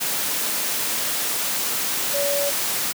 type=tone in noise; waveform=sine; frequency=568 Hz; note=C#5; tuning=42 cents sharp; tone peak=-22 dBFS; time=2.13-2.51 s; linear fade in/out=20 ms; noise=white; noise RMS=-24 dBFS; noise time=0-2.93 s; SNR=-1 dB; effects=high-pass 150 Hz 12 dB/octave